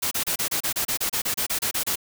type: noise bursts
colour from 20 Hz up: white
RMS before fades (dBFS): -25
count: 16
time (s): 0.02-1.958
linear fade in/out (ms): 10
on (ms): 93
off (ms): 30
effects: none